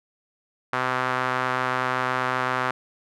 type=tone with band-pass filter; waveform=sawtooth; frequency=127.8 Hz; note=C3; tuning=40 cents flat; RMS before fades=-25 dBFS; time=0.73-2.71 s; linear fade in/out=2 ms; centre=1300 Hz; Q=1.9; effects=none